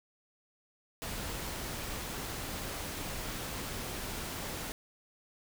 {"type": "noise", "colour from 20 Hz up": "pink", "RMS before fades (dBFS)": -39, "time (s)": [1.02, 4.72], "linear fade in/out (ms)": 0, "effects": []}